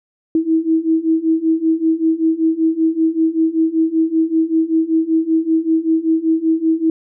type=beating tone pair; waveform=sine; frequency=320 / 325.2 Hz; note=D#4 / E4; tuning=+49 / -23 cents; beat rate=5.2 Hz; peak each=-17 / -15 dBFS; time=0.35-6.9 s; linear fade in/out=2 ms; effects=none